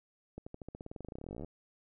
accelerating click train, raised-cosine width 2 ms, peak -30 dBFS, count 30, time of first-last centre 0.38-1.446 s, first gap 85 ms, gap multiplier 0.93, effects none

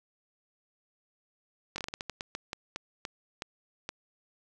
slowing click train, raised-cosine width 0.2 ms, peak -18 dBFS, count 15, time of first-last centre 1.76-3.891 s, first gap 21 ms, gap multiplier 1.27, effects none

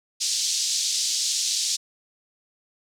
pink band-pass noise, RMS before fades -25 dBFS, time 0.2-1.77 s, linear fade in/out 20 ms, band 4200 to 7300 Hz, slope 24 dB/octave, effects none

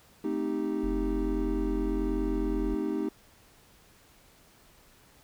triangle chord, A half-diminished seventh, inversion none, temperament equal, 220 / 261.6 / 311.1 / 392 Hz, A3 / C4 / Eb4 / G4, 0 / 0 / 0 / 0 cents, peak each -34 / -33 / -29 / -32 dBFS, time 0.24-3.09 s, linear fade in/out 5 ms
sine tone, 44.91 Hz, F1, 49 cents sharp, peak -31 dBFS, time 0.83-2.75 s, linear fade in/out 10 ms
effects pink hiss -59 dBFS RMS until 5.23 s

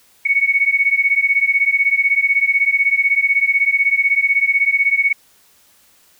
sine beating tone pair, 2217 / 2233 Hz, C#7 / C#7, 0 / +12 cents, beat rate 16 Hz, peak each -15 / -16 dBFS, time 0.25-5.13 s, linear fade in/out 10 ms, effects white hiss -53 dBFS RMS until 6.19 s

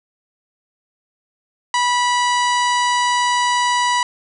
harmonic tone with a mistuned harmonic, 979 Hz, B5, 15 cents flat, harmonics 1 / 2 / 3 / 4 / 5 / 6 / 7 / 8 / 9, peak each -16 / -22 / -26 / -28 / -30 / -32 / -33 / -34 / -35 dBFS, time 1.74-4.03 s, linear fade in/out 2 ms, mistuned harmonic 5, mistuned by -41 cents, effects none

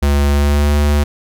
square tone with pitch glide, 71.3 to 73.22 Hz, C#2 to D2, +49 to -5 cents, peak -11 dBFS, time 0.02-1.04 s, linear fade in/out 10 ms, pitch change +46 cents, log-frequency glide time 0.3-0.72 s, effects none

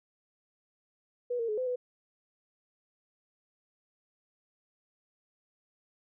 sine tone with pitch steps, 488.5 / 461.1 / 425.9 / 510 / 496.5 Hz, B4 / A#4 / G#4 / C5 / B4, -19 / -19 / +44 / -44 / +9 cents, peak -29 dBFS, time 1.3-1.76 s, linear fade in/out 10 ms, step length 92 ms, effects none

